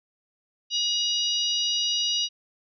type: harmonic tone with a mistuned harmonic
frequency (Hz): 963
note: B5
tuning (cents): -44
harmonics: 3 / 4 / 5 / 6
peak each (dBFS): -26 / -28 / -30 / -32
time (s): 0.7-2.29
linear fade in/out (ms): 50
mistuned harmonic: 4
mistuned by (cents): -23
effects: none